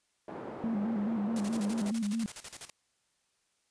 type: band-pass noise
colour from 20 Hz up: pink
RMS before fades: -42 dBFS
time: 0.28-1.91 s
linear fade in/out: 2 ms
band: 250 to 810 Hz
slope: 12 dB/octave
type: tone with vibrato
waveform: sine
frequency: 215.8 Hz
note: A3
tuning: 33 cents flat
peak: -29 dBFS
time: 0.64-2.26 s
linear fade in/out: 0 ms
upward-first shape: square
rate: 4.7 Hz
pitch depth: 94 cents each way
type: noise with tremolo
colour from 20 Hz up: white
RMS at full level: -42 dBFS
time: 1.36-2.7 s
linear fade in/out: 2 ms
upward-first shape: square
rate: 12 Hz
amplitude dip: 80%
effects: white hiss -75 dBFS RMS until 3.7 s + resampled to 22050 Hz